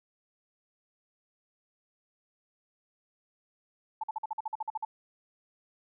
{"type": "tone bursts", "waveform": "sine", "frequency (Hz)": 874, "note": "A5", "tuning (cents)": -12, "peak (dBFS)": -30, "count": 12, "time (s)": [4.01, 4.85], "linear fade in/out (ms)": 5, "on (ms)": 26, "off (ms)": 48, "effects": []}